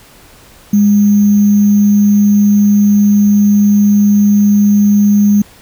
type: tone with sample-and-hold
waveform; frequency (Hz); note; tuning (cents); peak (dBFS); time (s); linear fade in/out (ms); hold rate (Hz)
sine; 205; G#3; -22; -5; 0.73-5.42; 5; 6300
effects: pink hiss -41 dBFS RMS until 5.61 s